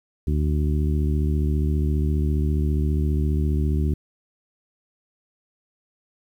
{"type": "harmonic tone", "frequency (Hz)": 74.8, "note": "D2", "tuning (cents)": 32, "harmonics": [1, 2, 3, 4, 5], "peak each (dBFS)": [-20, -26, -30, -32, -34], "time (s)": [0.27, 3.94], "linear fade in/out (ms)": 5, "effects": ["9-bit"]}